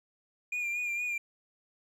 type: tone with vibrato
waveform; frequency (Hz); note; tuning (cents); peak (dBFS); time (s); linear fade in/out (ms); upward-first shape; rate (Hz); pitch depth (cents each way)
triangle; 2417; D7; +49; -29; 0.52-1.18; 5; sine; 4.3; 36
effects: none